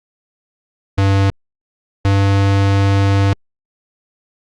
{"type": "tone pair in turn", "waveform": "square", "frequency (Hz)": [98, 98.74], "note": ["G2", "G2"], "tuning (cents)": [0, 13], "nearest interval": "unison", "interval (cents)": 13, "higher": "second", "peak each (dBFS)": -11, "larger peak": "neither", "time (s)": [[0.98, 1.3], [2.05, 3.33]], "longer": "second", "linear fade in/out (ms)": 0, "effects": ["low-pass 5000 Hz 12 dB/octave", "Opus 48 kbps"]}